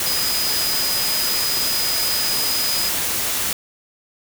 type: tone in noise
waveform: sine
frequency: 4978 Hz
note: D#8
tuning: in tune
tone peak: -22 dBFS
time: 0.06-2.89 s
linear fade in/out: 2 ms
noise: white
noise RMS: -22 dBFS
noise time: 0-3.53 s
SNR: -3 dB
effects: none